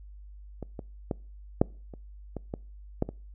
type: clicks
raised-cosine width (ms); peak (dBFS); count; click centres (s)
2; -23 / -23 / -15 / -6 / -29 / -21 / -19 / -12 / -22; 9; 0.627 / 0.792 / 1.112 / 1.615 / 1.938 / 2.367 / 2.539 / 3.024 / 3.09
effects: noise-tail reverb RT60 0.4 s tail -25 dB re dry + added 50 Hz sine -44 dBFS peak until 3.34 s